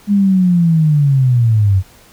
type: linear sweep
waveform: sine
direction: down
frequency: 206.4 to 91.4 Hz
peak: -8 dBFS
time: 0.07-1.83 s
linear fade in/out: 50 ms
effects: pink hiss -45 dBFS RMS until 2.12 s